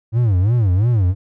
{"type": "tone with vibrato", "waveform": "triangle", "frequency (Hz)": 104.5, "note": "G#2", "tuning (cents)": 11, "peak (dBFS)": -10, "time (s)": [0.12, 1.15], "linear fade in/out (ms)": 50, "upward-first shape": "sine", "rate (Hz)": 2.9, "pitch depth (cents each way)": 280, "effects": []}